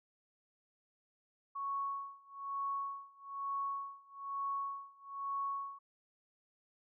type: tone with tremolo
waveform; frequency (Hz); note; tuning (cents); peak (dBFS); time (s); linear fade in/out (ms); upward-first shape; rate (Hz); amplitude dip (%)
sine; 1108.7; C#6; 0; -34; 1.55-5.79; 10; sine; 1.1; 95
effects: none